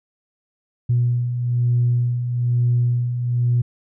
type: beating tone pair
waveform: sine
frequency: 120.4 / 121.5 Hz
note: B2 / B2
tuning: -44 / -28 cents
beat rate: 1.1 Hz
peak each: -24 / -16 dBFS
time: 0.89-3.62 s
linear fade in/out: 10 ms
effects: tanh soft clip ceiling -10 dBFS